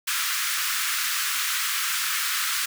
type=high-pass noise; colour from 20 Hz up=pink; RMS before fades=-26 dBFS; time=0.07-2.66 s; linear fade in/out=10 ms; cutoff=1200 Hz; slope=48 dB/octave; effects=none